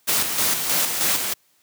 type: noise with tremolo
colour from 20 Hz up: white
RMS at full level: -20 dBFS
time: 0.07-1.34 s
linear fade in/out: 20 ms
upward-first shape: square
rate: 3.2 Hz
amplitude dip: 45%
effects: white hiss -62 dBFS RMS until 1.62 s + high-pass 100 Hz 12 dB/octave